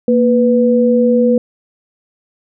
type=tone pair together; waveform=sine; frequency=233.1 / 493.9 Hz; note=A#3 / B4; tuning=0 / 0 cents; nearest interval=octave + minor second; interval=1300 cents; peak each=-11 dBFS; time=0.08-1.38 s; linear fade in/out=2 ms; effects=none